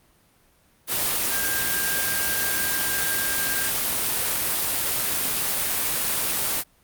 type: tone in noise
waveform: sine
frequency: 1600 Hz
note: G6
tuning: 35 cents sharp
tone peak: -29 dBFS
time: 1.29-3.72 s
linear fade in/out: 50 ms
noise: white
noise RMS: -24 dBFS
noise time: 0.87-6.64 s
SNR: -8 dB
effects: pink hiss -60 dBFS RMS until 6.83 s + Opus 32 kbps